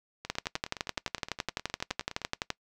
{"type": "two click trains", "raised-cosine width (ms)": 0.2, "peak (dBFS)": [-12, -21], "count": [27, 20], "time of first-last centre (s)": [[0.3, 2.503], [0.25, 2.217]], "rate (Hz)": [11.8, 9.66], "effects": ["noise-tail reverb RT60 0.1 s tail -22 dB re dry"]}